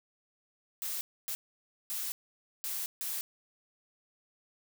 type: noise bursts at uneven times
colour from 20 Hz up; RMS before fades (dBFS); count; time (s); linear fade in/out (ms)
blue; -36; 5; 0.82-1.01 / 1.28-1.35 / 1.9-2.12 / 2.64-2.86 / 3.01-3.21; 0
effects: none